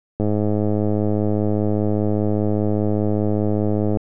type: click train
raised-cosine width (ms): 2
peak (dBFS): -8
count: 397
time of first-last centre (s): 0.2-3.971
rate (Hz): 105
effects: none